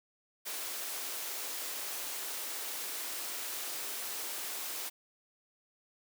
white high-pass noise, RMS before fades -39 dBFS, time 0.45-4.9 s, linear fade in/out 20 ms, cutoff 290 Hz, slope 24 dB/octave, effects none

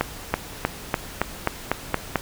accelerating click train, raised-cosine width 0.5 ms, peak -4 dBFS, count 9, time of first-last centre 0.01-2.157 s, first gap 330 ms, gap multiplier 0.94, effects pink hiss -38 dBFS RMS until 2.21 s

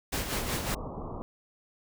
pink noise with tremolo, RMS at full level -30 dBFS, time 0.12-0.75 s, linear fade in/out 10 ms, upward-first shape sine, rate 5.4 Hz, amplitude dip 55%
pink low-pass noise, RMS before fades -38 dBFS, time 0.35-1.22 s, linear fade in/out 0 ms, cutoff 1200 Hz, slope 96 dB/octave
effects none

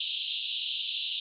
pink band-pass noise, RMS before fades -34 dBFS, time 0-1.2 s, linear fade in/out 5 ms, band 2800 to 3900 Hz, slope 96 dB/octave, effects none

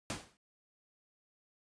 pink noise with exponential decay, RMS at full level -35 dBFS, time 0.1-0.37 s, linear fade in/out 1 ms, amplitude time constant 57 ms, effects high-pass 60 Hz 12 dB/octave + resampled to 22050 Hz

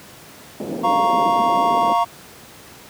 pink band-pass noise, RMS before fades -27 dBFS, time 0.6-1.93 s, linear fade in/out 0 ms, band 200 to 570 Hz, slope 24 dB/octave
triangle chord, Bb minor, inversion second, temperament equal, 698.5 / 932.3 / 1108.7 Hz, F5 / Bb5 / Db6, 0 / 0 / 0 cents, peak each -17 / -17 / -18 dBFS, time 0.83-2.05 s, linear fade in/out 20 ms
effects pink hiss -42 dBFS RMS until 2.89 s + high-pass 100 Hz 12 dB/octave

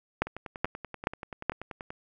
two click trains, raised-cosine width 0.5 ms, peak -23 / -9 dBFS, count 18 / 4, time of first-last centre 0.27-1.905 / 0.22-1.497 s, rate 10.4 / 2.35 Hz, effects none

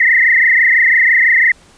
sine tone with frequency modulation, 1958 Hz, B6, 15 cents flat, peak -7 dBFS, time 0-1.52 s, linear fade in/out 5 ms, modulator 26 Hz, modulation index 5, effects pink hiss -46 dBFS RMS until 1.77 s + resampled to 22050 Hz

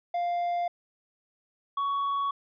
triangle tone pair in turn, 698.5 / 1119.4 Hz, F5 / C#6, 0 / +17 cents, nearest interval minor sixth, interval 817 cents, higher second, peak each -24 dBFS, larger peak neither, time 0.14-0.68 / 1.77-2.31 s, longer neither, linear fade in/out 5 ms, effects resampled to 11025 Hz

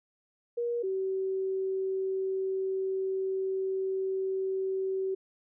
sine tone pair in turn, 475 / 381.8 Hz, A#4 / G4, +33 / -46 cents, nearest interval major third, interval 379 cents, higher first, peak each -28 dBFS, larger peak neither, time 0.57-0.83 / 0.83-5.15 s, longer second, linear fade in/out 10 ms, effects none

